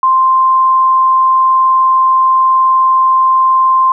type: tone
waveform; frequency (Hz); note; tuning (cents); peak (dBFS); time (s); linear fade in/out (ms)
sine; 1046.5; C6; 0; -6; 0.03-3.92; 2
effects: none